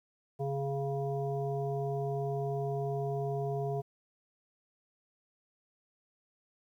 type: harmonic tone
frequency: 138.59 Hz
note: C#3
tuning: in tune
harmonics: 1 / 3 / 5 / 7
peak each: -34 / -35 / -38 / -50 dBFS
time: 0.39-3.82 s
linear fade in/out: 20 ms
effects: 11-bit